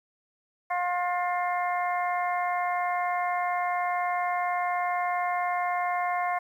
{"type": "harmonic tone with a mistuned harmonic", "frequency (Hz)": 355.8, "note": "F4", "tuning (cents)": 32, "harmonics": [2, 3, 4, 5, 6], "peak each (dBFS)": [-27, -31, -40, -38, -35], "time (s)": [0.7, 6.39], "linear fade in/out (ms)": 10, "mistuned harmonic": 6, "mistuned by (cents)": -19, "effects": ["10-bit"]}